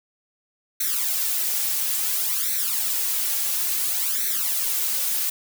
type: noise with flanger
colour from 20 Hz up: blue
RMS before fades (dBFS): -24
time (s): 0.8-5.3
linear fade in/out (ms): 5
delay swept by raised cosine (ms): 0.5 to 3.6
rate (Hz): 0.58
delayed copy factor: +0.95
effects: none